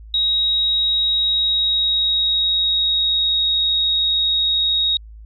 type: tone with pitch glide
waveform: sine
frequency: 3800 to 3767 Hz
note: A#7 to A#7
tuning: +33 to +17 cents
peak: -15 dBFS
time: 0.14-4.97 s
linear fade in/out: 2 ms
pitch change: -16 cents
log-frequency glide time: 1.17-3.43 s
effects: added 54 Hz sine -36 dBFS peak until 5.25 s